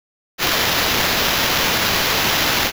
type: noise with sample-and-hold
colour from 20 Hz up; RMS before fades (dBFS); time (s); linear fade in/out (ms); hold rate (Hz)
blue; -18; 0.38-2.72; 50; 8820
effects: none